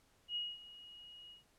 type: tone with ADSR envelope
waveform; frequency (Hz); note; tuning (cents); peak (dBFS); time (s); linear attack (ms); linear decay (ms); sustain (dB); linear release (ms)
sine; 2890; F#7; -41; -35; 0.28-1.44; 76; 220; -17; 130
effects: pink hiss -71 dBFS RMS until 1.58 s + low-pass 12000 Hz 12 dB/octave